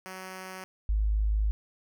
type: tone pair in turn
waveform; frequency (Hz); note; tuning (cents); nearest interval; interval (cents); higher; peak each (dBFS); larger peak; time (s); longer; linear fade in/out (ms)
5% pulse / sine; 187.2 / 52.53; F#3 / G#1; +20 / +20; octave + minor seventh; 2200; first; -28 / -23; second; 0.06-0.64 / 0.89-1.51; second; 0
effects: none